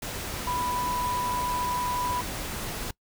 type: tone in noise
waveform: sine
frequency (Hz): 987.8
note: B5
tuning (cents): 0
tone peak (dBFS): -27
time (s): 0.47-2.21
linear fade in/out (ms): 5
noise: pink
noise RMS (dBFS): -34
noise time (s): 0.02-2.91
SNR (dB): +4
effects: noise-tail reverb RT60 0.1 s tail -23 dB re dry